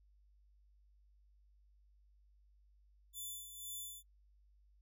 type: tone with tremolo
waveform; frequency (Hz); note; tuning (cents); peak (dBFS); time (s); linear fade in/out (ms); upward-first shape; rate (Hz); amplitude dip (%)
5% pulse; 3500; A7; -10; -35; 3.13-4.03; 50; sine; 2; 60
effects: noise-tail reverb RT60 0.1 s tail -21 dB re dry + added 50 Hz sine -65 dBFS peak until 4.81 s